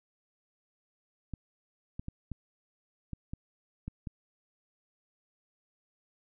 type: clicks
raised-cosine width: 5 ms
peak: -25 dBFS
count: 8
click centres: 1.337 / 1.995 / 2.084 / 2.317 / 3.133 / 3.335 / 3.88 / 4.072 s
effects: none